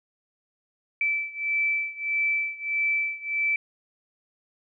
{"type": "beating tone pair", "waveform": "sine", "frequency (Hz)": [2320, 2321.6], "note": ["D7", "D7"], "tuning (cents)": [-22, -21], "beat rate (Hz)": 1.6, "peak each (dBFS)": [-26, -28], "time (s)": [1.01, 3.56], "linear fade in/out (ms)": 2, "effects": []}